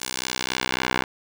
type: tone with band-pass filter sweep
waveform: 10% pulse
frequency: 63.6 Hz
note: C2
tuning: 48 cents flat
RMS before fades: -27 dBFS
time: 0-1.04 s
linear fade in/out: 10 ms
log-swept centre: 8300 to 1700 Hz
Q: 0.76
effects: none